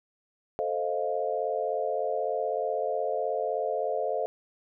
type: chord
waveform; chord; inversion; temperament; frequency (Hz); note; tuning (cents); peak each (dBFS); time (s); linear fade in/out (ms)
sine; F dominant seventh; first; equal; 440 / 523.3 / 622.3 / 698.5; A4 / C5 / Eb5 / F5; 0 / 0 / 0 / 0; -32; 0.59-4.26; 0
effects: none